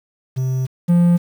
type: tone pair in turn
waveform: triangle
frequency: 130 / 173.53 Hz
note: C3 / F3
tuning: -11 / -11 cents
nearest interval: perfect fourth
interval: 500 cents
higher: second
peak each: -15 / -8 dBFS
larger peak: second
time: 0.36-0.67 / 0.88-1.18 s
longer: first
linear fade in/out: 20 ms
effects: 7-bit